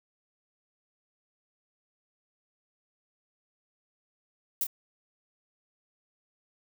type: noise with echo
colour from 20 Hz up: violet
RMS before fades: -28 dBFS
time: 4.61-4.64 s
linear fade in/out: 2 ms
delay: 28 ms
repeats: 1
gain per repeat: -7 dB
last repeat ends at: 4.668 s
effects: none